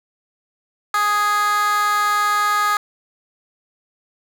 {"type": "tone with high-pass filter", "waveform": "15% pulse", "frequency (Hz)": 415.3, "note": "G#4", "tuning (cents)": 0, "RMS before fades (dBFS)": -18, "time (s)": [0.94, 2.77], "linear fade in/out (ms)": 2, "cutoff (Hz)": 1200, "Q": 3, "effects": []}